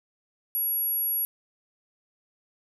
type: tone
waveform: sine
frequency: 11360 Hz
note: F9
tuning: 28 cents sharp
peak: -24 dBFS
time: 0.55-1.25 s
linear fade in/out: 0 ms
effects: none